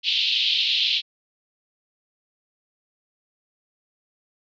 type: band-pass noise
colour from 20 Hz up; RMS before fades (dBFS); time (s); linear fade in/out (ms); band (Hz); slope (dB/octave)
pink; -22; 0.03-1.02; 50; 2800 to 4200; 48
effects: none